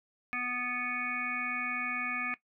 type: harmonic tone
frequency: 246.9 Hz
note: B3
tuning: in tune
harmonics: 1 / 3 / 5 / 7 / 9 / 10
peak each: -43 / -45 / -39 / -38 / -35 / -37 dBFS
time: 0.33-2.34 s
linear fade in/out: 0 ms
effects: noise-tail reverb RT60 0.1 s tail -17 dB re dry